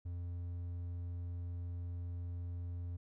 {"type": "tone", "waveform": "triangle", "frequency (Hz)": 87.31, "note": "F2", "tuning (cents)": 0, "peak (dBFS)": -37, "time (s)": [0.05, 2.97], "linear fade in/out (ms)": 10, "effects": []}